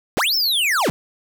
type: linear two-way sweep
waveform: square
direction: up then down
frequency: 103.83 to 5470 to 103.83 Hz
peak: -17 dBFS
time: 0.17-0.9 s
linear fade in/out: 0 ms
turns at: 0.35 s
effects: none